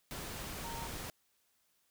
sine tone in noise, 923 Hz, A#5, 17 cents flat, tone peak -44 dBFS, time 0.64-0.87 s, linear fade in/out 0 ms, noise pink, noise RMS -43 dBFS, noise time 0.11-1.1 s, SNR -4 dB, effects white hiss -75 dBFS RMS until 1.9 s

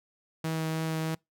sawtooth tone with vibrato, 160 Hz, D#3, 49 cents sharp, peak -25 dBFS, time 0.44-1.15 s, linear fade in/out 5 ms, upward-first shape triangle, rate 3.2 Hz, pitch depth 10 cents each way, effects noise-tail reverb RT60 0.2 s tail -26 dB re dry

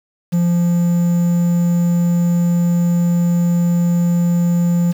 triangle tone with quantisation, 173.1 Hz, F3, 15 cents flat, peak -10 dBFS, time 0.32-4.93 s, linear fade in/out 20 ms, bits 6, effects none

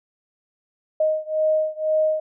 sine beating tone pair, 622.3 / 624.3 Hz, D#5 / D#5, 0 / +6 cents, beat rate 2 Hz, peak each -21 / -22 dBFS, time 1-2.2 s, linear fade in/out 5 ms, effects none

